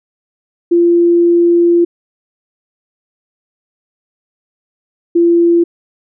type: tone pair in turn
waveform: sine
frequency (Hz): 343.9 / 341.3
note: F4 / F4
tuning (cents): -27 / -40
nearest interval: unison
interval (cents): 13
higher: first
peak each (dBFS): -6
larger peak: neither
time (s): 0.71-1.85 / 5.15-5.64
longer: first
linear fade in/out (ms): 10
effects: none